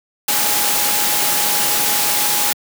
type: tone in noise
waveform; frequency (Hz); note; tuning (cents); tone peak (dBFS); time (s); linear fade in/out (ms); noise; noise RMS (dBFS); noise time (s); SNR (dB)
sine; 830.6; G#5; 0; -26; 0.28-2.53; 5; white; -17; 0.28-2.53; -12
effects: high-pass 150 Hz 12 dB/octave